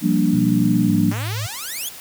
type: chord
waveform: sine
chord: G minor seventh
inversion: third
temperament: equal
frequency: 174.61 / 196 / 233.1 / 293.7 Hz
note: F3 / G3 / Bb3 / D4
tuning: 0 / 0 / 0 / 0 cents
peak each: -20 dBFS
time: 0.01-1.14 s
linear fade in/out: 50 ms
type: tone with pitch glide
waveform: sine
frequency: 122.4 to 107.79 Hz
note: B2 to A2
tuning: -15 to -35 cents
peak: -23 dBFS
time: 0.33-1.47 s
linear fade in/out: 10 ms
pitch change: -220 cents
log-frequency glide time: 0.85-0.9 s
type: exponential sweep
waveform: 5% pulse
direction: up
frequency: 186.8 to 3520 Hz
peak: -17 dBFS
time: 1.11-1.89 s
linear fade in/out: 5 ms
effects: white hiss -38 dBFS RMS until 2 s